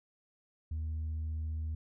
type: tone with tanh clipping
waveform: sine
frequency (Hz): 78.7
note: D#2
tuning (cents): +20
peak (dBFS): -34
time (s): 0.71-1.75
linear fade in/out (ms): 5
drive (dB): 1
effects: none